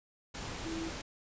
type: tone in noise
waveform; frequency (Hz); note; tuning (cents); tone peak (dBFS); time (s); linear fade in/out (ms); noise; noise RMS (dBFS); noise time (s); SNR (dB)
sine; 326.9; E4; -14; -37; 0.65-0.9; 10; pink; -41; 0.34-1.02; +1
effects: resampled to 16000 Hz